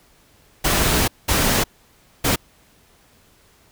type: noise bursts at uneven times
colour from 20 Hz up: pink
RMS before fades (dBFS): -18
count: 3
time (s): 0.64-1.08 / 1.28-1.64 / 2.24-2.36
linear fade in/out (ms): 10
effects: pink hiss -55 dBFS RMS until 3.71 s